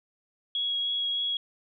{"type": "tone with vibrato", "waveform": "sine", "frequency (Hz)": 3322, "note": "G#7", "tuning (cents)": 0, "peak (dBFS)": -26, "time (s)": [0.55, 1.37], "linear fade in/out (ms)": 2, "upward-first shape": "sine", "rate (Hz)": 3.3, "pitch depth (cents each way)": 9, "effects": []}